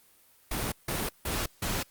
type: noise bursts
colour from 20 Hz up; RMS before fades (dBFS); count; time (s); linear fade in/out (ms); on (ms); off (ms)
pink; -31; 4; 0.51-1.83; 5; 210; 160
effects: white hiss -61 dBFS RMS until 1.9 s + Opus 32 kbps